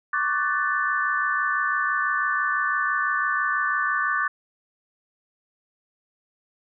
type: chord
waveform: sine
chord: D major seventh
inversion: third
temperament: equal with one note detuned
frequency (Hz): 1108.7 / 1174.7 / 1501.5 / 1760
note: C#6 / D6 / F#6 / A6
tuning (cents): 0 / 0 / +25 / 0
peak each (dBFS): -30 / -26 / -26 / -26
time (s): 0.13-4.28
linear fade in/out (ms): 5
effects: none